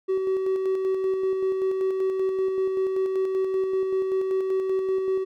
triangle tone with tremolo, 380 Hz, F#4, 46 cents sharp, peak -18 dBFS, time 0.08-5.25 s, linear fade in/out 20 ms, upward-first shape square, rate 5.2 Hz, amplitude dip 35%, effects tanh soft clip ceiling -14 dBFS

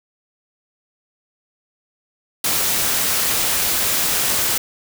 white noise, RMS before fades -19 dBFS, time 2.44-4.58 s, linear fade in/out 5 ms, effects none

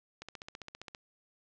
click train, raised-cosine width 0.2 ms, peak -26 dBFS, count 12, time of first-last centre 0.22-0.948 s, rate 15.1 Hz, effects low-pass 7000 Hz 12 dB/octave + 11-bit

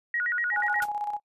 sine tone with vibrato, 1661.2 Hz, G#6, in tune, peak -25 dBFS, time 0.14-0.84 s, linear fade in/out 2 ms, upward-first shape square, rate 8.3 Hz, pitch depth 230 cents each way
sine tone with tremolo, 830.6 Hz, G#5, in tune, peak -26 dBFS, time 0.51-1.2 s, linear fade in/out 50 ms, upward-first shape square, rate 16 Hz, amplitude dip 50%
white noise with exponential decay, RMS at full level -32 dBFS, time 0.82-0.9 s, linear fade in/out 2 ms, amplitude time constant 17 ms
effects noise-tail reverb RT60 0.1 s tail -25 dB re dry + resampled to 32000 Hz

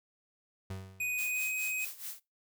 35% pulse tone with exponential decay, 95.2 Hz, F#2, 50 cents sharp, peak -35 dBFS, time 0.7-1.26 s, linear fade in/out 5 ms, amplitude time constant 120 ms
square tone with pitch glide, 2489 to 2519 Hz, D#7 to D#7, 0 to +21 cents, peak -32 dBFS, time 1-1.85 s, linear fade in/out 5 ms, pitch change +21 cents, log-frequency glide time 1.28-1.47 s
blue noise with tremolo, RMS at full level -40 dBFS, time 1.17-2.2 s, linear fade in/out 20 ms, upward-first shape sine, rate 4.7 Hz, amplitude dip 80%
effects noise-tail reverb RT60 0.2 s tail -20 dB re dry

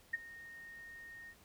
sine tone with ADSR envelope, 1849 Hz, A#6, 15 cents flat, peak -30 dBFS, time 0.13-1.35 s, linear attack 10 ms, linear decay 23 ms, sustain -19 dB, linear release 56 ms, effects pink hiss -64 dBFS RMS until 1.44 s

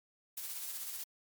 blue noise with tremolo, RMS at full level -40 dBFS, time 0.37-1.04 s, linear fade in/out 5 ms, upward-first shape sine, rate 16 Hz, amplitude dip 35%, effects MP3 96 kbps

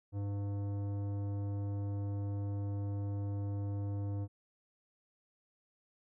sine tone with tanh clipping, 100.7 Hz, G2, 47 cents sharp, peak -36 dBFS, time 0.12-4.28 s, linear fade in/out 50 ms, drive 14 dB, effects none

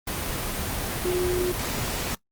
sine tone in noise, 360 Hz, F#4, 47 cents flat, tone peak -22 dBFS, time 1.05-1.52 s, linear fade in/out 5 ms, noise pink, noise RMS -29 dBFS, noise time 0.07-2.15 s, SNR +4 dB, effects noise-tail reverb RT60 0.1 s tail -20 dB re dry + Opus 24 kbps

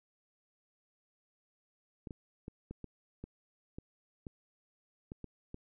clicks, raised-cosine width 3 ms, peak -30 dBFS, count 11, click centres 2.072 / 2.108 / 2.481 / 2.71 / 2.843 / 3.24 / 3.785 / 4.268 / 5.119 / 5.243 / 5.544 s, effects none

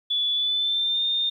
sine tone with pitch glide, 3442 to 3632 Hz, A7 to A#7, -39 to -46 cents, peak -21 dBFS, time 0.1-1.3 s, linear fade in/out 10 ms, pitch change +93 cents, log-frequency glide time 0.31-1.04 s, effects 10-bit

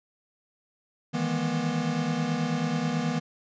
square chord, E major seventh, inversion third, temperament equal with one note detuned, 155.56 / 164.81 / 207.7 / 241.4 Hz, D#3 / E3 / G#3 / B3, 0 / 0 / 0 / -39 cents, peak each -33 / -31 / -36 / -30 dBFS, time 1.13-3.2 s, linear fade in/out 20 ms, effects resampled to 16000 Hz

